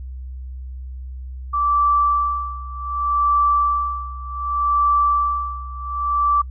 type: tone with tremolo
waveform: sine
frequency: 1164 Hz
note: D6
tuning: 16 cents flat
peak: -13 dBFS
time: 1.53-6.42 s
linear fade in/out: 10 ms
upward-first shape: sine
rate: 0.66 Hz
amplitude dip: 90%
effects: noise-tail reverb RT60 0.1 s tail -26 dB re dry + added 64 Hz sine -29 dBFS peak until 6.5 s